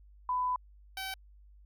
sine / 10% pulse tone pair in turn, 1000 / 766.7 Hz, B5 / G5, +21 / -39 cents, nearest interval perfect fourth, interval 460 cents, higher first, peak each -28 dBFS, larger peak neither, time 0.29-0.56 / 0.97-1.14 s, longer first, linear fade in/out 2 ms, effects added 50 Hz sine -54 dBFS peak until 1.65 s

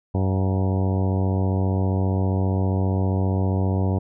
harmonic tone with a mistuned harmonic, 95 Hz, F#2, 46 cents sharp, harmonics 1 / 2 / 3 / 4 / 5 / 6 / 7 / 8 / 9 / 10, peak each -20 / -26 / -30 / -32 / -34 / -36 / -37 / -38 / -39 / -40 dBFS, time 0.14-3.99 s, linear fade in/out 10 ms, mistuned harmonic 8, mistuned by -52 cents, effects none

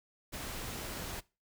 pink noise, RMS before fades -41 dBFS, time 0.32-1.21 s, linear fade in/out 20 ms, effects noise-tail reverb RT60 0.3 s tail -22 dB re dry

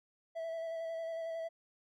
triangle tone with vibrato, 657 Hz, E5, 6 cents flat, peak -35 dBFS, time 0.35-1.49 s, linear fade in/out 20 ms, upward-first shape square, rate 11 Hz, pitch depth 15 cents each way, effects none

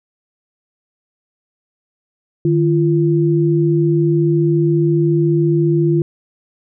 sine tone pair together, 152.4 / 341.8 Hz, D#3 / F4, -36 / -37 cents, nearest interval octave + major second, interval 1399 cents, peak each -14 dBFS, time 2.45-6.02 s, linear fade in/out 2 ms, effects none

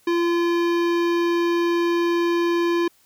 sine tone with hard clipping, 342.8 Hz, F4, 32 cents flat, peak -20 dBFS, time 0.07-2.88 s, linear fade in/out 5 ms, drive 18 dB, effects white hiss -59 dBFS RMS until 3.05 s

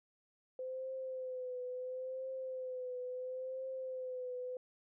sine tone with vibrato, 512 Hz, C5, 38 cents flat, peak -39 dBFS, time 0.59-4.57 s, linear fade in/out 2 ms, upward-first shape triangle, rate 0.73 Hz, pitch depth 47 cents each way, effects none

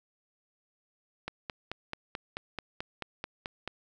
click train, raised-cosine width 0.3 ms, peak -19 dBFS, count 12, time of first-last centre 1.28-3.677 s, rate 4.59 Hz, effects none

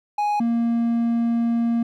triangle tone pair in turn, 830.6 / 233.1 Hz, G#5 / A#3, 0 / 0 cents, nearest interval octave + minor seventh, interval 2200 cents, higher first, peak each -17 / -16 dBFS, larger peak second, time 0.18-0.4 / 0.4-1.83 s, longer second, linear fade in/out 5 ms, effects none

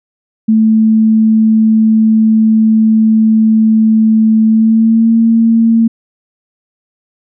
sine tone with pitch glide, 220 to 227.5 Hz, A3 to A#3, 0 to -42 cents, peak -5 dBFS, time 0.48-5.88 s, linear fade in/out 10 ms, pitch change +58 cents, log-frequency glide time 4.46-5.12 s, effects none

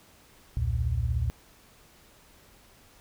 sine tone cluster, 63.9 / 80.6 / 117.2 Hz, C2 / E2 / A#2, -40 / -38 / +10 cents, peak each -29 dBFS, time 0.57-1.3 s, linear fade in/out 0 ms, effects pink hiss -57 dBFS RMS until 3 s

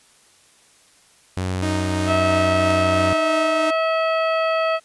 sawtooth tone, 92.5 Hz, F#2, in tune, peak -18 dBFS, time 1.37-3.13 s, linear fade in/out 0 ms
sawtooth tone with tremolo, 310.1 Hz, D#4, 6 cents flat, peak -18 dBFS, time 1.62-3.71 s, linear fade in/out 10 ms, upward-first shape triangle, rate 3 Hz, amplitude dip 30%
harmonic tone, 647 Hz, E5, 32 cents flat, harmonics 1 / 2 / 3 / 4 / 5 / 7, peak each -19 / -23 / -31 / -29 / -35 / -39 dBFS, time 2.06-4.8 s, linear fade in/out 50 ms
effects white hiss -54 dBFS RMS until 4.84 s + resampled to 24000 Hz

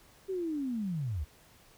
sine linear sweep, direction down, 392 to 62.7 Hz, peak -31 dBFS, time 0.28-1.25 s, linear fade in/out 20 ms, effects pink hiss -60 dBFS RMS until 1.77 s

